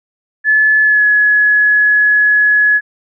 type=tone with pitch glide; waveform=sine; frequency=1725 to 1692.4 Hz; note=A6 to G#6; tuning=-35 to +32 cents; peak=-7 dBFS; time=0.44-2.81 s; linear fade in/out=50 ms; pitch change=-33 cents; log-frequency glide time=0.82-1.04 s; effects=none